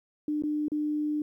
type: tone with dropouts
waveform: sine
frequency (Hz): 300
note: D4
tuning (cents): +37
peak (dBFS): -26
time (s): 0.28-1.22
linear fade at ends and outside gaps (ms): 2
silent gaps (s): 0.423-0.436 / 0.683-0.718
effects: 11-bit